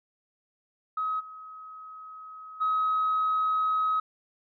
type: tone with level steps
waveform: sine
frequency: 1272 Hz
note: D#6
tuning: 38 cents sharp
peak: -26 / -41 / -22 dBFS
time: 0.97-4 s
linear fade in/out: 5 ms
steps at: 1.19 / 2.6 s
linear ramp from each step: 20 ms
effects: tanh soft clip ceiling -19 dBFS